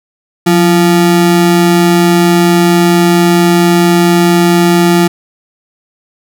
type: ring-modulated tone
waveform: square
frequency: 260 Hz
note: C4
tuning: 11 cents flat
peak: -3 dBFS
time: 0.46-5.08 s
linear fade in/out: 10 ms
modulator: 82.2 Hz
effects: none